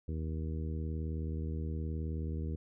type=harmonic tone; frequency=79 Hz; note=D#2; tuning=27 cents sharp; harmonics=1 / 2 / 3 / 4 / 5 / 6; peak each=-35 / -41 / -45 / -47 / -49 / -51 dBFS; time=0.08-2.56 s; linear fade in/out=5 ms; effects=none